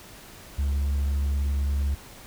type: tone with hard clipping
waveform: triangle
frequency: 70.1 Hz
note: C#2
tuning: 20 cents sharp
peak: -21 dBFS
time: 0.58-1.95 s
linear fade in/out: 10 ms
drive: 1 dB
effects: pink hiss -46 dBFS RMS until 2.26 s